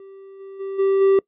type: tone with level steps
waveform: triangle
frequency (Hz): 389.5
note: G4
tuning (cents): -11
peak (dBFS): -37 / -33 / -24 / -13 / -10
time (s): 0-1.19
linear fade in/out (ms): 2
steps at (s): 0.39 / 0.59 / 0.78 / 1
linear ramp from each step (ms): 20
effects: noise-tail reverb RT60 0.1 s tail -23 dB re dry + resampled to 8000 Hz

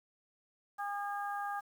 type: harmonic tone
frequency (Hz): 406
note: G#4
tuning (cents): -39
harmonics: 2 / 3 / 4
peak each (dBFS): -37 / -41 / -43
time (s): 0.78-1.61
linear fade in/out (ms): 20
effects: 10-bit

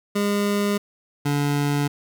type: tone pair in turn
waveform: 25% pulse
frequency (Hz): 203.9 / 144.18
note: G#3 / D3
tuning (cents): -32 / -32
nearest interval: tritone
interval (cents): 600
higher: first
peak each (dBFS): -16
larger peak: neither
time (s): 0.15-0.78 / 1.25-1.88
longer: neither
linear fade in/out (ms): 10
effects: none

